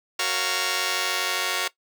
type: chord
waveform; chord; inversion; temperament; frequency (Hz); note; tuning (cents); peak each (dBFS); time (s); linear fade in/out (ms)
5% pulse; Gb major seventh; none; just; 370 / 462.5 / 555 / 693.7; Gb4 / Bb4 / Db5 / F5; 0 / -14 / +2 / -12; -19; 0.19-1.68; 5
effects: noise-tail reverb RT60 0.1 s tail -18 dB re dry